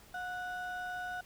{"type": "ring-modulated tone", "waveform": "triangle", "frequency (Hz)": 1100, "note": "C#6", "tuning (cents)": -14, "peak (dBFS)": -32, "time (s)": [0.14, 1.21], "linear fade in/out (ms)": 5, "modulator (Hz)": 377, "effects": ["added 50 Hz sine -67 dBFS peak until 1.25 s", "pink hiss -58 dBFS RMS until 1.25 s"]}